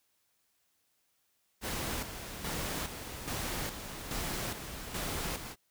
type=noise with tremolo; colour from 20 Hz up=pink; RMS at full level=-36 dBFS; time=1.61-5.56 s; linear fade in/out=50 ms; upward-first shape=square; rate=1.2 Hz; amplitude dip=55%; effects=white hiss -75 dBFS RMS until 5.7 s